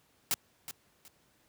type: noise with echo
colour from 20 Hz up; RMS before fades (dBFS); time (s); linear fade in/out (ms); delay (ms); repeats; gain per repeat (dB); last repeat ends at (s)
white; -29; 0.31-0.34; 0; 370; 2; -12; 1.08
effects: pink hiss -68 dBFS RMS until 1.48 s + high-pass 80 Hz 12 dB/octave